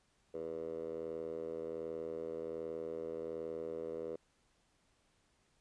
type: tone with band-pass filter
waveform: 10% pulse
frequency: 81.3 Hz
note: E2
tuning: 23 cents flat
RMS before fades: -42 dBFS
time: 0.34-4.16 s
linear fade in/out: 5 ms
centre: 470 Hz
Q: 5.1
effects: pink hiss -74 dBFS RMS until 5.6 s + resampled to 22050 Hz